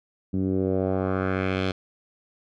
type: tone with low-pass filter sweep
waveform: 10% pulse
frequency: 94.4 Hz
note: F#2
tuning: 35 cents sharp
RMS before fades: -25 dBFS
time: 0.33-1.72 s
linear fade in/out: 10 ms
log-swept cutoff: 230 to 3900 Hz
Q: 1.8
effects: none